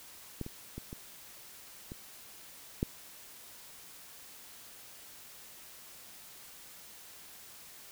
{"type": "clicks", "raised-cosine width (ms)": 3, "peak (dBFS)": [-23, -29, -27, -29, -29, -16], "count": 6, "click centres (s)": [0.413, 0.464, 0.78, 0.929, 1.919, 2.829], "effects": ["white hiss -52 dBFS RMS until 7.91 s"]}